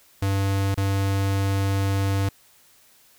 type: tone with dropouts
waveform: square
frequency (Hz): 98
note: G2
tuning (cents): 0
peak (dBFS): -21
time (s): 0.22-2.29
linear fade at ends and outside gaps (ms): 5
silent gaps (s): 0.745-0.775
effects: white hiss -56 dBFS RMS until 3.18 s